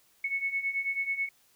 sine beating tone pair, 2200 / 2209.2 Hz, C#7 / C#7, -14 / -6 cents, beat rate 9.2 Hz, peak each -34 / -30 dBFS, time 0.24-1.29 s, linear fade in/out 5 ms, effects white hiss -65 dBFS RMS until 1.55 s

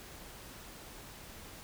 silence, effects pink hiss -50 dBFS RMS until 1.63 s

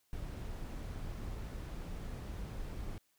brown noise, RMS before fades -42 dBFS, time 0.13-2.98 s, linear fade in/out 0 ms, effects white hiss -75 dBFS RMS until 3.18 s

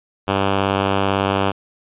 5% pulse tone, 98 Hz, G2, in tune, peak -5 dBFS, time 0.27-1.52 s, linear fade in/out 20 ms, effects resampled to 8000 Hz

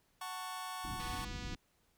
sawtooth chord, F# minor, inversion none, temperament just, 740 / 888 / 1110 Hz, F#5 / A5 / C#6, 0 / +16 / +2 cents, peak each -42 / -44 / -39 dBFS, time 0.21-1.25 s, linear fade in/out 5 ms
pink low-pass noise, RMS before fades -44 dBFS, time 0.84-1.56 s, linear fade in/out 10 ms, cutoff 360 Hz, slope 96 dB/octave
click train, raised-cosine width 0.2 ms, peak -31 dBFS, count 135, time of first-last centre 1-1.547 s, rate 245 Hz
effects pink hiss -74 dBFS RMS until 1.97 s

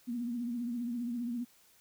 sine tone with vibrato, 239 Hz, A#3, 43 cents sharp, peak -33 dBFS, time 0.07-1.45 s, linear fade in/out 20 ms, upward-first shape triangle, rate 15 Hz, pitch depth 76 cents each way, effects white hiss -64 dBFS RMS until 1.8 s

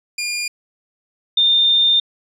20% pulse / sine tone pair in turn, 2414 / 3617 Hz, D7 / A7, +47 / +47 cents, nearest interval perfect fifth, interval 700 cents, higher second, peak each -16 / -11 dBFS, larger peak second, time 0.18-0.48 / 1.37-2 s, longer second, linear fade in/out 5 ms, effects resampled to 32000 Hz

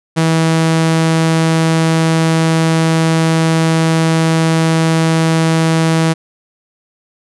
sawtooth tone, 162.2 Hz, E3, 28 cents flat, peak -6 dBFS, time 0.16-6.14 s, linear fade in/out 20 ms, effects resampled to 24000 Hz

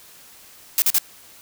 blue noise bursts, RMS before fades -17 dBFS, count 3, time 0.78-0.984 s, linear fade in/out 0 ms, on 40 ms, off 42 ms, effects white hiss -47 dBFS RMS until 1.41 s

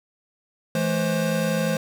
square tone cluster, 165.2 / 214 / 527 Hz, E3 / A3 / C5, +4 / -48 / +12 cents, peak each -26 / -27 / -26 dBFS, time 0.75-1.77 s, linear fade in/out 2 ms, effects none

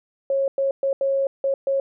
sine tone bursts at uneven times, 546 Hz, C#5, 26 cents flat, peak -18 dBFS, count 6, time 0.3-0.48 / 0.58-0.71 / 0.83-0.93 / 1.01-1.27 / 1.44-1.54 / 1.67-1.8 s, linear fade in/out 2 ms, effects none

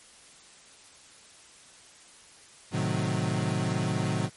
35% pulse chord, A diminished seventh, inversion none, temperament equal, 110 / 130.81 / 155.56 / 185 Hz, A2 / C3 / Eb3 / Gb3, 0 / 0 / 0 / 0 cents, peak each -30 dBFS, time 2.71-4.3 s, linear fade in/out 50 ms, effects white hiss -53 dBFS RMS until 4.36 s + MP3 48 kbps

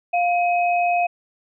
sine tone pair together, 703.7 / 2533 Hz, F5 / D#7, +13 / +30 cents, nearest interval octave + minor seventh, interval 2217 cents, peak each -17 / -25 dBFS, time 0.13-1.07 s, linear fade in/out 10 ms, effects none

